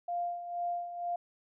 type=tone with tremolo; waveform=sine; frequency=698.5 Hz; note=F5; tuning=in tune; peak=-30 dBFS; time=0.08-1.16 s; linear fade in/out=5 ms; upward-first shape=sine; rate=2.1 Hz; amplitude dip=65%; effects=none